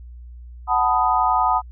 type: chord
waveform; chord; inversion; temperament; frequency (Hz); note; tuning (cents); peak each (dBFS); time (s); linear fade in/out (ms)
sine; B dominant seventh; second; equal with one note detuned; 740 / 880 / 991.2 / 1244.5; F#5 / A5 / B5 / D#6; 0 / 0 / +6 / 0; -21; 0.67-1.62; 50
effects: added 60 Hz sine -36 dBFS peak until 1.71 s